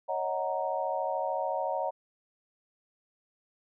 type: chord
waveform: sine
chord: D# minor seventh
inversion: third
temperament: equal with one note detuned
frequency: 554.4 / 628 / 740 / 932.3 Hz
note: C#5 / D#5 / F#5 / A#5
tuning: 0 / +16 / 0 / 0 cents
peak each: -34 dBFS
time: 0.08-1.91 s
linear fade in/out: 20 ms
effects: none